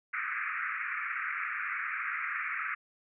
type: band-pass noise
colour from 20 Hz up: pink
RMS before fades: -35 dBFS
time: 0.13-2.75 s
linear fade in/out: 10 ms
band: 1200 to 2400 Hz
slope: 96 dB/octave
effects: none